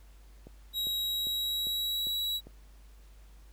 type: click train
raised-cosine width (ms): 2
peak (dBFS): -34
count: 6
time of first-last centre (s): 0.47-2.47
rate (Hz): 2.5
type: tone with pitch glide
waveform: 45% pulse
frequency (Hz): 3836 to 3894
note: A#7 to B7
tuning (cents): +49 to -25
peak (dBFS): -29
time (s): 0.73-2.41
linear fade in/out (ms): 50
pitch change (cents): +26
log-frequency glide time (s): 1-2.12
effects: added 50 Hz sine -51 dBFS peak until 3.52 s + pink hiss -64 dBFS RMS until 3.52 s